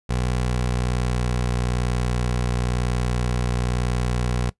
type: tone with pitch glide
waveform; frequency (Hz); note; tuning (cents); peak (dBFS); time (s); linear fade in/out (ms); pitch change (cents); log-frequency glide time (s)
20% pulse; 61.74 to 61; B1 to B1; 0 to -21; -16; 0.09-4.5; 10; -21; 0.27-1.6
effects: noise-tail reverb RT60 0.1 s tail -19 dB re dry + resampled to 24000 Hz